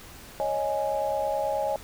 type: chord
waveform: sine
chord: C# suspended second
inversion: none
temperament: just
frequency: 554.4 / 623.7 / 831.5 Hz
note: C#5 / D#5 / G#5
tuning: 0 / +4 / +2 cents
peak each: -29 dBFS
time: 0.4-1.76 s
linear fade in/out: 0 ms
effects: pink hiss -46 dBFS RMS until 1.83 s